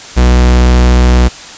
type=tone; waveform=45% pulse; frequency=61.6 Hz; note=B1; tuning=4 cents flat; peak=-4 dBFS; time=0.16-1.29 s; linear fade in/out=20 ms; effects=white hiss -29 dBFS RMS until 1.57 s + resampled to 16000 Hz